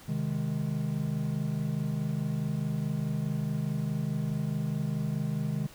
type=chord; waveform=triangle; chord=Ab major; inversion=first; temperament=equal; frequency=130.81 / 155.56 / 207.7 Hz; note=C3 / Eb3 / Ab3; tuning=0 / 0 / 0 cents; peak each=-32 / -29 / -32 dBFS; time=0.08-5.67 s; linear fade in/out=10 ms; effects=pink hiss -52 dBFS RMS until 5.74 s